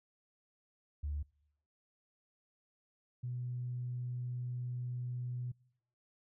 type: tone pair in turn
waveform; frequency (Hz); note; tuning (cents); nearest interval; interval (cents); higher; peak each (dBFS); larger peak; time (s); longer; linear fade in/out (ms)
sine; 73.42 / 123.48; D2 / B2; 0 / 0; major sixth; 900; second; -34 / -36; first; 1.03-1.23 / 3.23-5.52; second; 10
effects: noise-tail reverb RT60 0.8 s tail -26 dB re dry + tanh soft clip ceiling -30 dBFS